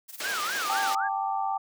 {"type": "noise with tremolo", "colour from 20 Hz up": "blue", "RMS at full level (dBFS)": -39, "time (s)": [0.08, 0.95], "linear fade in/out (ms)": 20, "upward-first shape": "triangle", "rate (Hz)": 19, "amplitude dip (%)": 85}
{"type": "band-pass noise", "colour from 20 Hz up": "white", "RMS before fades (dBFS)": -34, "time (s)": [0.2, 0.95], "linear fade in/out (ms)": 2, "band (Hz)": [330, 5300], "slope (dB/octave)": 12}
{"type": "tone with vibrato", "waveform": "sine", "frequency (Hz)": 1396.9, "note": "F6", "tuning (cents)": 0, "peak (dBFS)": -29, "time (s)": [0.23, 1.09], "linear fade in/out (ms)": 20, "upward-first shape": "sine", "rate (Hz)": 3.9, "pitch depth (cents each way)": 280}
{"type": "chord", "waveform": "sine", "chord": "G suspended second", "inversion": "none", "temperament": "just", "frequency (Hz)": [784, 882, 1176], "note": ["G5", "A5", "D6"], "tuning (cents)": [0, 4, 2], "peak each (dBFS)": [-28, -31, -34], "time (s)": [0.69, 1.58], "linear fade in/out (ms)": 10}
{"effects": []}